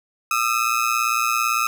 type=ring-modulated tone; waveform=30% pulse; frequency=1279 Hz; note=D#6; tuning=47 cents sharp; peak=-13 dBFS; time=0.31-1.67 s; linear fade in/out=0 ms; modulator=58.9 Hz; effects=none